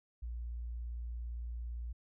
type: tone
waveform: sine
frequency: 58.8 Hz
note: A#1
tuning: 16 cents sharp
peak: -38 dBFS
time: 0.22-1.93 s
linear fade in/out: 10 ms
effects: none